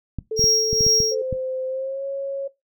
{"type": "clicks", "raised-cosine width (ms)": 5, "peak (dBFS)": -15, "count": 8, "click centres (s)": [0.187, 0.394, 0.441, 0.73, 0.808, 0.866, 1.003, 1.327]}
{"type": "tone", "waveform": "sine", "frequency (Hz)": 440, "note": "A4", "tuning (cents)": 0, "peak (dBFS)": -22, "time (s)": [0.31, 1.22], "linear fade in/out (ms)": 5}
{"type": "tone with tremolo", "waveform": "triangle", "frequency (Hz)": 5600, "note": "F8", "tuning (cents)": 4, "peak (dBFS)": -14, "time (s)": [0.36, 1.15], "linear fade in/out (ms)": 50, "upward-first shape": "sine", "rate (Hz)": 2.3, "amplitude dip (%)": 60}
{"type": "tone with pitch glide", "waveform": "sine", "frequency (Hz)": [519, 549.9], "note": ["C5", "C#5"], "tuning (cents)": [-14, -14], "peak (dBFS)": -24, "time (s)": [1.11, 2.48], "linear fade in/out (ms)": 10, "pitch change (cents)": 100, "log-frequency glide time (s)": [1.67, 2.05]}
{"effects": ["noise-tail reverb RT60 0.2 s tail -19 dB re dry"]}